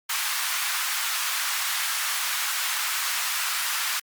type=high-pass noise; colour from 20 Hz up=pink; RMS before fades=-27 dBFS; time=0.09-4 s; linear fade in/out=10 ms; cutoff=1100 Hz; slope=24 dB/octave; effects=Opus 48 kbps